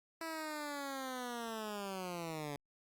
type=linear sweep; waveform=10% pulse; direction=down; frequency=329.6 to 141.3 Hz; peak=-32 dBFS; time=0.21-2.56 s; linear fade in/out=2 ms; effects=Opus 48 kbps